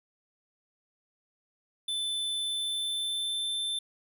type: tone with pitch glide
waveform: square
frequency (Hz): 3520 to 3549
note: A7 to A7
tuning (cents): 0 to +14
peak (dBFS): -30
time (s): 1.88-3.79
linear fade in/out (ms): 5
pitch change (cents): +14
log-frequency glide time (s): 2.36-3.56
effects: none